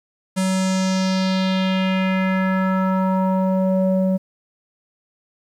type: tone with low-pass filter sweep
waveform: square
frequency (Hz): 188.5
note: F#3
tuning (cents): +32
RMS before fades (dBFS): -19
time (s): 0.36-4.18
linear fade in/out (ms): 20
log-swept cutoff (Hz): 9400 to 450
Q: 2.5
effects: 9-bit